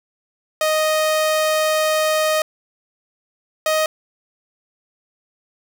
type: tone pair in turn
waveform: sawtooth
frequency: 622.3 / 625.2 Hz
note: D#5 / D#5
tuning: 0 / +8 cents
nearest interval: unison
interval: 8 cents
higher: second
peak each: -12 dBFS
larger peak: neither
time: 0.61-2.42 / 3.66-3.86 s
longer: first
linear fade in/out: 2 ms
effects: none